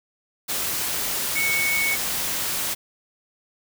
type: tone in noise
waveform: sine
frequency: 2217 Hz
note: C#7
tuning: in tune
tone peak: -21 dBFS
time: 1.35-1.96 s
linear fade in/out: 20 ms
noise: white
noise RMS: -26 dBFS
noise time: 0.48-2.75 s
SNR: +2 dB
effects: none